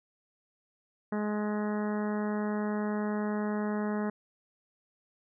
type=harmonic tone; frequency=210 Hz; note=G#3; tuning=19 cents sharp; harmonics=1 / 2 / 3 / 4 / 5 / 6 / 7 / 8 / 9; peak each=-30 / -36 / -40 / -42 / -44 / -46 / -47 / -48 / -49 dBFS; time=1.12-4.1 s; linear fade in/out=5 ms; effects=none